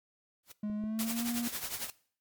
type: noise with exponential growth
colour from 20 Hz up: white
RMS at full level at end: -44 dBFS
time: 0.43-0.52 s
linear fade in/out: 5 ms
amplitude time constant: 19 ms
type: tone with pitch glide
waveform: triangle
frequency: 210 to 237.1 Hz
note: G#3 to A#3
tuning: +19 to +30 cents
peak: -30 dBFS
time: 0.63-1.48 s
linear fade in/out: 5 ms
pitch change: +211 cents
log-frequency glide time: 0.76-1.25 s
type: clicks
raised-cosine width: 3 ms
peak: -36 / -34 dBFS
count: 2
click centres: 0.699 / 0.839 s
type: noise with tremolo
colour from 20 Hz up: white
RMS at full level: -35 dBFS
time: 0.99-1.9 s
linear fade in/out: 0 ms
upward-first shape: triangle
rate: 11 Hz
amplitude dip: 75%
effects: noise-tail reverb RT60 0.5 s tail -20 dB re dry + MP3 96 kbps